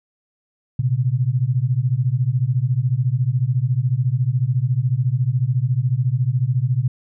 sine beating tone pair, 119.2 / 133.2 Hz, A#2 / C3, +39 / +31 cents, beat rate 14 Hz, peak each -19 dBFS, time 0.79-6.88 s, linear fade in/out 5 ms, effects none

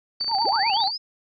sine tone with tremolo, 4567 Hz, D8, 49 cents flat, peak -21 dBFS, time 0.2-0.89 s, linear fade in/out 10 ms, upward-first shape triangle, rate 15 Hz, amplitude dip 60%
click train, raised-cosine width 0.5 ms, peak -26 dBFS, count 20, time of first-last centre 0.21-0.874 s, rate 28.6 Hz
sine tone with vibrato, 846 Hz, G#5, 32 cents sharp, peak -21 dBFS, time 0.28-0.91 s, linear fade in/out 50 ms, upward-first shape sine, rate 8.3 Hz, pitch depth 170 cents each way
sine linear sweep, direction up, 196 to 5220 Hz, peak -26 dBFS, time 0.44-0.98 s, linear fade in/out 20 ms
effects none

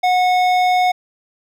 sine tone with hard clipping, 730 Hz, F#5, 24 cents flat, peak -14 dBFS, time 0.03-0.92 s, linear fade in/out 10 ms, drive 12 dB, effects none

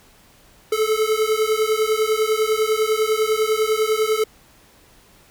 square beating tone pair, 430 / 440 Hz, A4 / A4, -40 / 0 cents, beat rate 10 Hz, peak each -21 / -21 dBFS, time 0.72-4.24 s, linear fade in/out 5 ms, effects pink hiss -52 dBFS RMS until 5.3 s

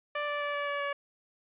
15% pulse tone with pitch steps, 588 / 583.9 / 579.9 / 575.9 / 571.9 / 568 Hz, D5 / D5 / D5 / D5 / D5 / C#5, +2 / -10 / -22 / -34 / -46 / +42 cents, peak -24 dBFS, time 0.15-0.93 s, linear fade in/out 5 ms, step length 130 ms, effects resampled to 8000 Hz

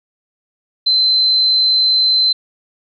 sine tone, 4075 Hz, C8, 47 cents flat, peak -10 dBFS, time 0.86-2.33 s, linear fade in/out 10 ms, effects none

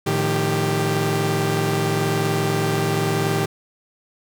sawtooth tone cluster, 110.8 / 153.8 / 174.7 / 393.5 Hz, A2 / D#3 / F3 / G4, +13 / -20 / +1 / +7 cents, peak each -21 / -19 / -27 / -19 dBFS, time 0.06-3.46 s, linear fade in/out 10 ms, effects none

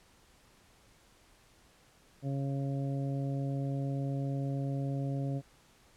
harmonic tone, 137.8 Hz, C#3, 10 cents flat, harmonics 1 / 2 / 3 / 4 / 5, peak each -32 / -38 / -47 / -44 / -48 dBFS, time 2.22-5.42 s, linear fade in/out 50 ms, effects pink hiss -63 dBFS RMS until 5.96 s + low-pass 11000 Hz 12 dB/octave

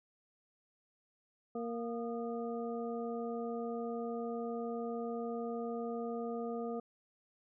harmonic tone with a mistuned harmonic, 233.1 Hz, A#3, in tune, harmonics 1 / 2 / 3 / 5, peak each -40 / -39 / -44 / -50 dBFS, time 1.55-6.8 s, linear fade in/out 5 ms, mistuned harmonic 5, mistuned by +85 cents, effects none

